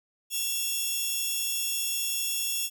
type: tone pair together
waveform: 5% pulse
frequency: 2719 / 3371 Hz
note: F7 / G#7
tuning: -47 / +25 cents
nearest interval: major third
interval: 372 cents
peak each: -22 dBFS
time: 0.3-2.7 s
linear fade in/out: 50 ms
effects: none